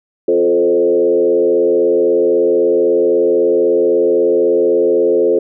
sine tone with frequency modulation, 436.9 Hz, A4, 12 cents flat, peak -9 dBFS, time 0.28-5.39 s, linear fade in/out 5 ms, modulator 83.8 Hz, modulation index 1.2, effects none

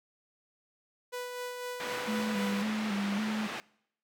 sawtooth tone with tremolo, 493.9 Hz, B4, in tune, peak -31 dBFS, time 1.12-2.63 s, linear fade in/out 20 ms, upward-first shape sine, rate 4 Hz, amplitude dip 35%
white band-pass noise, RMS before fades -39 dBFS, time 1.8-3.6 s, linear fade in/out 0 ms, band 170 to 2400 Hz, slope 12 dB/octave
sine tone with vibrato, 208.2 Hz, G#3, 5 cents sharp, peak -30 dBFS, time 2.07-3.48 s, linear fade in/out 20 ms, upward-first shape square, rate 1.8 Hz, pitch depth 60 cents each way
effects noise-tail reverb RT60 0.7 s tail -23 dB re dry

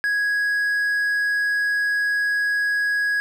triangle tone, 1661.2 Hz, G#6, in tune, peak -17 dBFS, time 0.04-3.2 s, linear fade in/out 0 ms, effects none

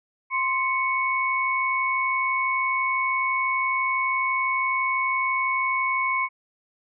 sine tone pair together, 1046.3 / 2217 Hz, C6 / C#7, 0 / 0 cents, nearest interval octave + minor second, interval 1300 cents, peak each -24 dBFS, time 0.3-6.29 s, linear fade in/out 50 ms, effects none

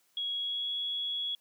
sine tone with pitch glide, 3322 to 3353 Hz, G#7 to G#7, 0 to +16 cents, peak -31 dBFS, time 0.17-1.35 s, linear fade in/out 2 ms, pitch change +16 cents, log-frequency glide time 0.35-0.73 s, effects white hiss -70 dBFS RMS until 1.4 s + high-pass 200 Hz 12 dB/octave

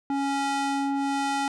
square ring-modulated tone, 277.2 Hz, C#4, in tune, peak -22 dBFS, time 0.1-1.48 s, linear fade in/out 2 ms, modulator 555 Hz, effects resampled to 22050 Hz

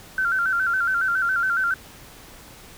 sine tone with vibrato, 1457 Hz, F#6, 27 cents flat, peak -19 dBFS, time 0.18-1.74 s, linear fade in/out 2 ms, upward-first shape square, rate 7.2 Hz, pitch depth 83 cents each way, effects pink hiss -45 dBFS RMS until 2.77 s

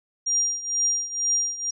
sine tone with tremolo, 5700 Hz, F8, 34 cents sharp, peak -18 dBFS, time 0.26-1.71 s, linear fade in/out 10 ms, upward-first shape triangle, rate 2.1 Hz, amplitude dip 85%, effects none

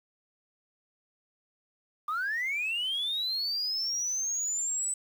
sine linear sweep, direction up, 1174.7 to 8030 Hz, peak -27 dBFS, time 2.08-4.94 s, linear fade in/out 5 ms, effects tanh soft clip ceiling -25 dBFS + 9-bit

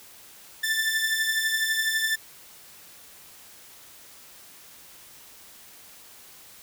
sawtooth beating tone pair, 1760 / 1772 Hz, A6 / A6, 0 / +12 cents, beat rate 12 Hz, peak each -26 / -21 dBFS, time 0.63-2.16 s, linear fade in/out 10 ms, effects white hiss -49 dBFS RMS until 6.62 s

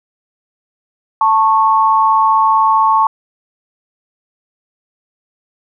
sine tone pair together, 884.5 / 1100 Hz, A5 / C#6, +9 / -14 cents, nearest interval major third, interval 377 cents, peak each -11 dBFS, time 1.21-3.07 s, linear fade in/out 2 ms, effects none

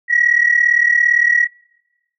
sine tone pair together, 1896.4 / 1934 Hz, A#6 / B6, +29 / -37 cents, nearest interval unison, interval 34 cents, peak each -13 dBFS, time 0.08-1.48 s, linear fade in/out 50 ms, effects noise-tail reverb RT60 1.0 s tail -24 dB re dry + tanh soft clip ceiling -3 dBFS

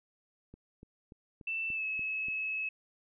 click train, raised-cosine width 3 ms, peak -37 dBFS, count 7, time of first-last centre 0.54-2.284 s, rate 3.44 Hz
sine tone with pitch glide, 2662 to 2583 Hz, E7 to E7, +16 to -36 cents, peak -32 dBFS, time 1.47-2.69 s, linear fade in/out 5 ms, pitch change -52 cents, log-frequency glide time 1.72-1.84 s
effects none

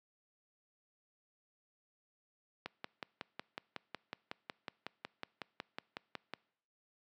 click train, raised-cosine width 0.3 ms, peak -24 dBFS, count 21, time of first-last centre 2.66-6.336 s, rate 5.44 Hz, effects noise-tail reverb RT60 0.7 s tail -24 dB re dry + high-pass 150 Hz 12 dB/octave

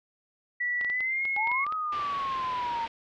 sine tone with pitch glide, 1950 to 2164 Hz, B6 to C#7, -23 to -42 cents, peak -26 dBFS, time 0.6-1.65 s, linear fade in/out 10 ms, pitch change +181 cents, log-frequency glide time 0.87-1.25 s
clicks, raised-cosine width 0.3 ms, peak -25 dBFS, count 10, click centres 0.812 / 0.847 / 0.9 / 1.006 / 1.253 / 1.364 / 1.473 / 1.516 / 1.666 / 1.724 s
sine exponential two-way sweep, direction up then down, 810 to 1274 to 911 Hz, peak -28 dBFS, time 1.36-2.87 s, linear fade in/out 20 ms, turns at 1.73 s
white low-pass noise, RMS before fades -42 dBFS, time 1.92-2.88 s, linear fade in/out 5 ms, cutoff 3300 Hz, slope 24 dB/octave
effects none

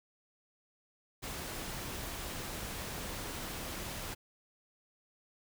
pink noise, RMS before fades -41 dBFS, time 1.22-4.15 s, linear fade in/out 20 ms, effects none

